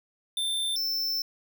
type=tone pair in turn; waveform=square; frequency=3567 / 5329 Hz; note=A7 / E8; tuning=+23 / +18 cents; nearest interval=perfect fifth; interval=695 cents; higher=second; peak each=-27 dBFS; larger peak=neither; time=0.37-0.76 / 0.76-1.22 s; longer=second; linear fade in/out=2 ms; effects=none